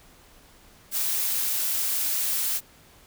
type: noise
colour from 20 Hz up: blue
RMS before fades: -26 dBFS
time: 0.91-2.61 s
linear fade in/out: 50 ms
effects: pink hiss -54 dBFS RMS until 3.06 s